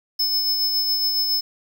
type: tone with tremolo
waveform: square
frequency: 5220 Hz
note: E8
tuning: 18 cents flat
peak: -18 dBFS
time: 0.19-1.41 s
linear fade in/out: 10 ms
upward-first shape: sine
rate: 7.2 Hz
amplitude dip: 35%
effects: 8-bit